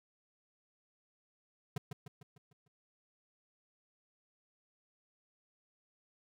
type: tone with echo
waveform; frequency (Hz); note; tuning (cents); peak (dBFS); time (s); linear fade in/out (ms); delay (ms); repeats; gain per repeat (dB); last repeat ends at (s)
square; 143.6; D3; -39; -34; 1.76-1.78; 5; 150; 6; -6; 2.68
effects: none